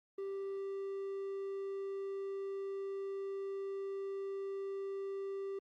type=tone; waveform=triangle; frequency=392 Hz; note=G4; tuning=in tune; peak=-36 dBFS; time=0.18-5.59 s; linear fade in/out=5 ms; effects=Opus 32 kbps